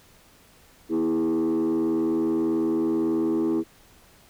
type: tone with frequency modulation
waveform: sine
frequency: 326 Hz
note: E4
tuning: 19 cents flat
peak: -18 dBFS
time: 0.89-3.64 s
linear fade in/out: 50 ms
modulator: 81.7 Hz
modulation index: 0.88
effects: tanh soft clip ceiling -20 dBFS + pink hiss -55 dBFS RMS until 4.29 s